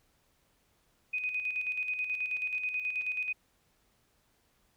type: tone with tremolo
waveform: sine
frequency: 2498 Hz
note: D#7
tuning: 6 cents sharp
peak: -29 dBFS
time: 1.13-3.33 s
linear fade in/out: 10 ms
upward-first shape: square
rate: 9.3 Hz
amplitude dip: 50%
type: clicks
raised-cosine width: 0.2 ms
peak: -37 dBFS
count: 4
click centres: 2.142 / 2.371 / 2.55 / 3.02 s
effects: pink hiss -71 dBFS RMS until 4.76 s